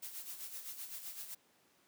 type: noise with tremolo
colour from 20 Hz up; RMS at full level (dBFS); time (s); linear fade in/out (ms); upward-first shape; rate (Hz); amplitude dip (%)
blue; -44; 0.02-1.35; 10; sine; 7.8; 60
effects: pink hiss -70 dBFS RMS until 1.87 s + high-pass 200 Hz 12 dB/octave